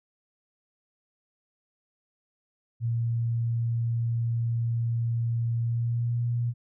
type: tone with pitch glide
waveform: sine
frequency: 116.54 to 119.26 Hz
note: A#2 to A#2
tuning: 0 to +40 cents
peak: -24 dBFS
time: 2.8-6.54 s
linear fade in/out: 50 ms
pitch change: +40 cents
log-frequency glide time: 5.6-6.21 s
effects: none